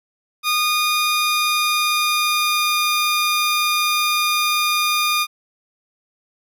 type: tone with pitch glide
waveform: 15% pulse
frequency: 1225 to 1215.1 Hz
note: D#6 to D#6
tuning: -27 to -41 cents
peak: -10 dBFS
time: 0.43-5.27 s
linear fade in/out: 50 ms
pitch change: -14 cents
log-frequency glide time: 0.54-2.8 s
effects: none